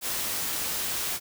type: noise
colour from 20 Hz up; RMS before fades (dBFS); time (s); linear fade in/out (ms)
white; -30; 0.01-1.2; 50
effects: none